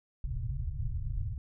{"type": "low-pass noise", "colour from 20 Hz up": "pink", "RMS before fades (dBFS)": -34, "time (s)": [0.24, 1.38], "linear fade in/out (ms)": 2, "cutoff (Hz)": 140, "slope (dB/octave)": 96, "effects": []}